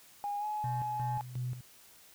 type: tone with pitch glide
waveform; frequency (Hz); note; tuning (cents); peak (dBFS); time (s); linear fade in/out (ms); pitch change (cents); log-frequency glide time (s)
sine; 817 to 845.8; G#5 to G#5; -29 to +31; -32; 0.24-1.21; 0; +60; 0.39-0.45
type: tone with tremolo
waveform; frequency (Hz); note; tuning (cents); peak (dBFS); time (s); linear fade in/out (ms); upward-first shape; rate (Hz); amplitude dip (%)
sine; 125; B2; +21; -32; 0.64-1.61; 2; square; 2.8; 70
effects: tanh soft clip ceiling -26 dBFS + white hiss -58 dBFS RMS until 2.14 s